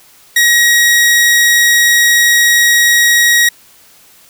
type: tone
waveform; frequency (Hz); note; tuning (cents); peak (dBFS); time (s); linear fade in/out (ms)
sawtooth; 1897; A#6; +30; -3; 0.36-3.49; 5
effects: white hiss -44 dBFS RMS until 4.29 s